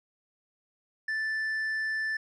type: tone with tanh clipping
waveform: sine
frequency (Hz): 1760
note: A6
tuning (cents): 0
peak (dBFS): -29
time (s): 1.08-2.17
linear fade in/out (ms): 5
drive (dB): 4
effects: none